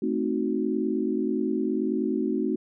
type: chord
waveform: sine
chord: A diminished seventh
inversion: none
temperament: equal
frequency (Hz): 220 / 261.6 / 311.1 / 370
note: A3 / C4 / Eb4 / Gb4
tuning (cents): 0 / 0 / 0 / 0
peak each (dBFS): -29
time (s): 0.02-2.56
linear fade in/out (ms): 5
effects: none